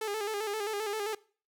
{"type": "tone with vibrato", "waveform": "sawtooth", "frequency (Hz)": 421.6, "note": "G#4", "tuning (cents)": 26, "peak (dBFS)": -28, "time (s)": [0.01, 1.15], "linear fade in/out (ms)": 5, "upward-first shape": "square", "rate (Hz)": 7.6, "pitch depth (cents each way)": 63, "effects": ["noise-tail reverb RT60 0.4 s tail -21 dB re dry"]}